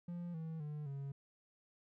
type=tone with pitch steps; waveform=triangle; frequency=173.8 / 161.23 / 149.56 / 138.74 Hz; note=F3 / E3 / D3 / C#3; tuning=-8 / -38 / +32 / +2 cents; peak=-39 dBFS; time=0.08-1.12 s; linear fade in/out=5 ms; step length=260 ms; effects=none